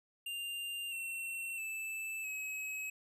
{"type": "tone with pitch steps", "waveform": "square", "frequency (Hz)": [2794, 2713, 2634, 2558], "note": ["F7", "E7", "E7", "D#7"], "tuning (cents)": [0, 49, -2, 47], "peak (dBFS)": -39, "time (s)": [0.26, 2.9], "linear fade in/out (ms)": 5, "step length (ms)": 660, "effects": []}